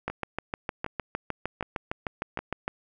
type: two click trains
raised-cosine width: 0.5 ms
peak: -14 / -19 dBFS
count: 18 / 4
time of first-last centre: 0.08-2.679 / 0.1-2.39 s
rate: 6.54 / 1.31 Hz
effects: none